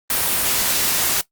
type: noise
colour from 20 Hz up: white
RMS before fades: -19 dBFS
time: 0.1-1.21 s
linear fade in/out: 2 ms
effects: noise-tail reverb RT60 0.1 s tail -18 dB re dry + Opus 32 kbps